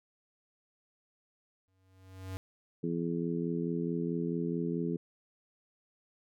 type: tone with exponential growth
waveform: square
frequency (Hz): 94.3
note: F#2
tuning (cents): +33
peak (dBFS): -36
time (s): 1.68-2.37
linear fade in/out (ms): 0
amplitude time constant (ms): 150
type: harmonic tone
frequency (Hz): 84.6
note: E2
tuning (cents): +45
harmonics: 2 / 3 / 4 / 5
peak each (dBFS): -34 / -36 / -37 / -38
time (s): 2.83-4.97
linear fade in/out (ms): 10
effects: none